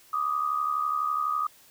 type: tone pair together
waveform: sine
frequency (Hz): 1172.5 / 1244.5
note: D6 / D#6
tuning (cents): -3 / 0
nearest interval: minor second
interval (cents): 103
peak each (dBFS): -30 / -26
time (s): 0.13-1.47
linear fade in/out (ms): 5
effects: white hiss -56 dBFS RMS until 1.7 s